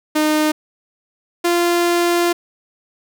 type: tone pair in turn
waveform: sawtooth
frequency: 306.5 / 346.3 Hz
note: D#4 / F4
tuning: -26 / -15 cents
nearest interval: major second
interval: 211 cents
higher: second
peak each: -10 dBFS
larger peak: neither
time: 0.15-0.52 / 1.44-2.33 s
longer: second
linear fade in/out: 10 ms
effects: none